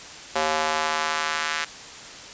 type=tone with high-pass filter sweep; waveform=square; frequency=78 Hz; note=D#2; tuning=5 cents sharp; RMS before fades=-25 dBFS; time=0.35-1.65 s; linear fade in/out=10 ms; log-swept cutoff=620 to 1600 Hz; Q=1.3; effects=white hiss -40 dBFS RMS until 2.33 s + resampled to 16000 Hz